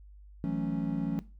triangle chord, F# minor seventh, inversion third, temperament equal, 164.81 / 185 / 220 / 277.2 Hz, E3 / F#3 / A3 / C#4, 0 / 0 / 0 / 0 cents, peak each -33 / -32 / -34 / -32 dBFS, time 0.44-1.19 s, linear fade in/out 0 ms, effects noise-tail reverb RT60 0.3 s tail -18 dB re dry + added 50 Hz sine -49 dBFS peak until 1.39 s

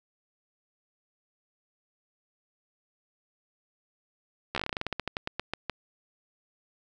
slowing click train, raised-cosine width 0.3 ms, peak -14 dBFS, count 20, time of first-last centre 4.55-5.697 s, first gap 13 ms, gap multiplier 1.15, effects none

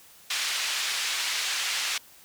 pink band-pass noise, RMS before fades -29 dBFS, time 0.3-1.98 s, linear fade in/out 5 ms, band 2100 to 6400 Hz, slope 12 dB/octave, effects white hiss -53 dBFS RMS until 2.24 s

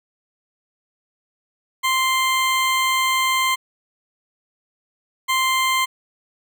20% pulse tone pair in turn, 1046.5 / 1046.5 Hz, C6 / C6, 0 / 0 cents, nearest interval unison, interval 0 cents, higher neither, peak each -12 dBFS, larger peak neither, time 1.83-3.56 / 5.28-5.86 s, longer first, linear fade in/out 20 ms, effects none

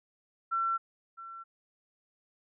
sine tone with echo, 1350 Hz, E6, 41 cents sharp, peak -27 dBFS, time 0.51-0.78 s, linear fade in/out 20 ms, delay 660 ms, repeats 1, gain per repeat -15 dB, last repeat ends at 1.44 s, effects none

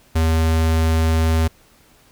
square tone, 80.7 Hz, E2, 36 cents flat, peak -15 dBFS, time 0.15-1.48 s, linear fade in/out 10 ms, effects pink hiss -53 dBFS RMS until 2.11 s

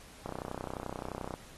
click train, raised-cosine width 1 ms, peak -24 dBFS, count 35, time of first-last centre 0.26-1.339 s, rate 31.5 Hz, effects pink hiss -54 dBFS RMS until 1.57 s + AAC 32 kbps

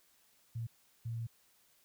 sine tone bursts at uneven times, 115.3 Hz, A#2, 19 cents flat, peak -36 dBFS, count 2, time 0.55-0.67 / 1.05-1.27 s, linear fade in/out 10 ms, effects white hiss -69 dBFS RMS until 1.84 s

